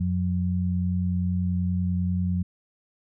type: tone pair together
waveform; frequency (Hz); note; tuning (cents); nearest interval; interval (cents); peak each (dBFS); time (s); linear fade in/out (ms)
sine; 90.25 / 180.5; F#2 / F#3; -43 / -43; octave; 1200; -25; 0-2.43; 10
effects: none